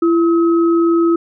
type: tone pair together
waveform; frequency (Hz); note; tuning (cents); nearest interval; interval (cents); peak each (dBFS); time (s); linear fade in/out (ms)
sine; 336.6 / 1279.7; E4 / D#6; +36 / +48; octave + major seventh; 2312; -10 / -22; 0.02-1.16; 5
effects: none